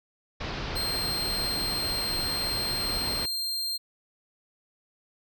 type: low-pass noise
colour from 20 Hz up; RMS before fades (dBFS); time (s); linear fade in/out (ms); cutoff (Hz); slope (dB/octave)
pink; -34; 0.4-3.26; 10; 5200; 48
type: tone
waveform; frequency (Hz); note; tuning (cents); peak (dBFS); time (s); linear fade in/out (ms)
40% pulse; 4186; C8; 0; -27; 0.75-3.78; 20
effects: none